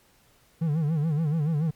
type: tone with vibrato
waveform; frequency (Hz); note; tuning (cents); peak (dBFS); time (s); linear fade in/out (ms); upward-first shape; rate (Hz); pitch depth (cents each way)
triangle; 155.2; D#3; -4; -20; 0.61-1.71; 10; sine; 7; 130
effects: pink hiss -61 dBFS RMS until 1.75 s + MP3 96 kbps

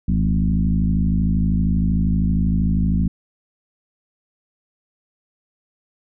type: tone with frequency modulation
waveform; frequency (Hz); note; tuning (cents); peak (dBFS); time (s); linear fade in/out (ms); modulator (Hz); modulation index
sine; 123.47; B2; 0; -15; 0.08-3.08; 5; 52.8; 2
effects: none

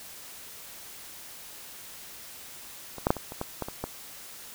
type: clicks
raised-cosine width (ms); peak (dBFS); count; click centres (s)
1; -24 / -8 / -6 / -21 / -24 / -16 / -16 / -21 / -16; 9; 2.983 / 3.069 / 3.105 / 3.167 / 3.321 / 3.414 / 3.623 / 3.685 / 3.84
effects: white hiss -45 dBFS RMS until 4.54 s

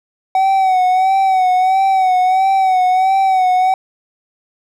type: tone with vibrato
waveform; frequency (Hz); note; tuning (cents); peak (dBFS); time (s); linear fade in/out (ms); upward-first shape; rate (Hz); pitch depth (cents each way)
triangle; 754; F#5; +32; -8; 0.35-3.74; 2; sine; 1.5; 49
effects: none

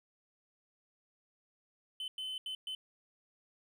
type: tone bursts at uneven times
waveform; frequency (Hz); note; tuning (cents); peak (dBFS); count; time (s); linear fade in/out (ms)
triangle; 3046; F#7; +50; -36; 4; 2-2.08 / 2.18-2.38 / 2.46-2.55 / 2.67-2.75; 2
effects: none

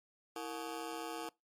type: ring-modulated tone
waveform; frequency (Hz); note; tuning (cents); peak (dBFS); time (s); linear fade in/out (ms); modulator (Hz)
20% pulse; 394.8; G4; +12; -32; 0.36-1.29; 2; 67
effects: noise-tail reverb RT60 0.2 s tail -23 dB re dry + MP3 64 kbps

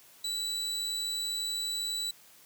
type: tone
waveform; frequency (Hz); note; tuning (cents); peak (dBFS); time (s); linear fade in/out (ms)
35% pulse; 3951; B7; 0; -29; 0.24-2.11; 5
effects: white hiss -57 dBFS RMS until 2.45 s + high-pass 80 Hz 12 dB/octave

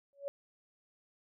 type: tone with exponential growth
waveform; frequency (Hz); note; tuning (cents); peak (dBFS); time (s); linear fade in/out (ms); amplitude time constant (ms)
sine; 562; C#5; +24; -31; 0.13-0.28; 0; 31
effects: none

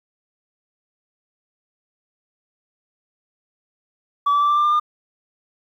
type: tone with pitch steps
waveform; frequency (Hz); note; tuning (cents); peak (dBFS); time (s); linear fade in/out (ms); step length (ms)
sine; 1147 / 1157 / 1167 / 1177.2 / 1187.4 / 1197.8 / 1208.2; D6 / D6 / D6 / D6 / D6 / D6 / D6; -41 / -26 / -11 / +4 / +19 / +34 / +49; -12; 4.26-4.799; 10; 77
effects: tanh soft clip ceiling -13 dBFS + 9-bit

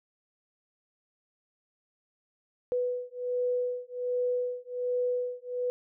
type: beating tone pair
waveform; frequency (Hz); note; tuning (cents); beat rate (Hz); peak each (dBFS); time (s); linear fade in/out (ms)
sine; 493.9 / 495.2; B4 / B4; 0 / +5; 1.3; -31; 2.72-5.7; 0
effects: none

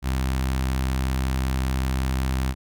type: tone with notch filter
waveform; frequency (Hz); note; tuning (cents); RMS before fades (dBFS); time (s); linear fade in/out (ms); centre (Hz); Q
sawtooth; 65.3; C2; -3; -24; 0.02-2.55; 50; 480; 1.3
effects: none

